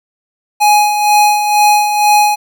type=tone with tremolo; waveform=square; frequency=835 Hz; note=G#5; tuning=9 cents sharp; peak=-6 dBFS; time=0.6-2.36 s; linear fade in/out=20 ms; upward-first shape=sine; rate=2.1 Hz; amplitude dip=55%; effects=8-bit